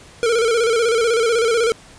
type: tone with vibrato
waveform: square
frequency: 460 Hz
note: A#4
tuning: 23 cents flat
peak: -15 dBFS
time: 0.23-1.72 s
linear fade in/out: 0 ms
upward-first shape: square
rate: 16 Hz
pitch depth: 60 cents each way
effects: pink hiss -44 dBFS RMS until 1.98 s + resampled to 22050 Hz